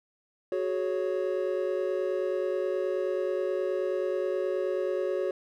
triangle chord, F# suspended second, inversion none, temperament equal with one note detuned, 370 / 419.4 / 554.4 Hz, F#4 / G#4 / C#5, 0 / +17 / 0 cents, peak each -28 / -31 / -29 dBFS, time 0.52-5.31 s, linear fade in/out 2 ms, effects none

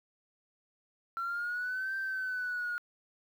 sine linear two-way sweep, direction up then down, 1353 to 1568 to 1432 Hz, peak -31 dBFS, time 1.17-2.78 s, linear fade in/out 0 ms, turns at 1.96 s, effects tanh soft clip ceiling -29 dBFS + 10-bit

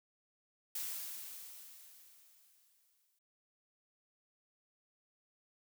blue noise with exponential decay, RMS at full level -39 dBFS, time 0.75-3.19 s, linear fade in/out 5 ms, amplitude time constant 530 ms, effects none

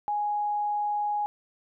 sine tone, 830.6 Hz, G#5, in tune, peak -25 dBFS, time 0.08-1.26 s, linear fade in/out 0 ms, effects none

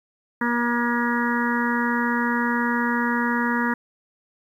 harmonic tone, 238.6 Hz, A#3, 41 cents sharp, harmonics 1 / 2 / 4 / 5 / 6 / 7 / 8, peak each -23 / -32 / -27 / -32 / -30 / -28 / -30 dBFS, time 0.41-3.74 s, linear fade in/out 5 ms, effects 9-bit

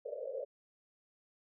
pink band-pass noise, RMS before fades -41 dBFS, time 0.05-0.45 s, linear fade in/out 10 ms, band 450 to 610 Hz, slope 96 dB/octave, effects none

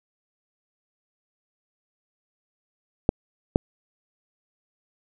clicks, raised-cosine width 2 ms, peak -3 dBFS, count 2, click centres 3.091 / 3.559 s, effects none

